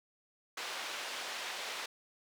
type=band-pass noise; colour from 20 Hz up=white; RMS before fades=-41 dBFS; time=0.57-1.86 s; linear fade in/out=5 ms; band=510 to 3800 Hz; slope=12 dB/octave; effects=none